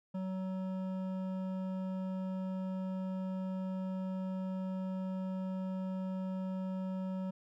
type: tone with hard clipping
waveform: sine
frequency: 187.8 Hz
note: F#3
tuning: 26 cents sharp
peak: -37 dBFS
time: 0.14-7.31 s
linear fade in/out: 10 ms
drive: 11 dB
effects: none